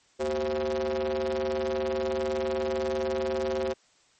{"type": "ring-modulated tone", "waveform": "square", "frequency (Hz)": 74, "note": "D2", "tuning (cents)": 14, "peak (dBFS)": -24, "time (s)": [0.19, 3.74], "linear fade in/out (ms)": 20, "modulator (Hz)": 454, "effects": ["white hiss -63 dBFS RMS until 4.19 s", "MP3 32 kbps"]}